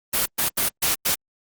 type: noise bursts at uneven times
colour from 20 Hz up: white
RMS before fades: -21 dBFS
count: 5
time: 0.13-0.26 / 0.38-0.49 / 0.57-0.69 / 0.82-0.95 / 1.05-1.15 s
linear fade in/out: 10 ms
effects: Opus 32 kbps